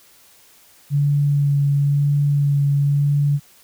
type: tone with vibrato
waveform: sine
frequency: 142.9 Hz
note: D3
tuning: 47 cents flat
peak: -14 dBFS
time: 0.9-3.4 s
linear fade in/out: 50 ms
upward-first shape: sine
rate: 0.98 Hz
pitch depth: 14 cents each way
effects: white hiss -51 dBFS RMS until 3.63 s